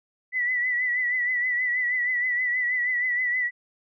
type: tone with vibrato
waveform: sine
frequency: 1975.5 Hz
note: B6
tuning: in tune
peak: -22 dBFS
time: 0.32-3.51 s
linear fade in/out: 50 ms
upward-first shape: triangle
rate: 6.3 Hz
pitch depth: 59 cents each way
effects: none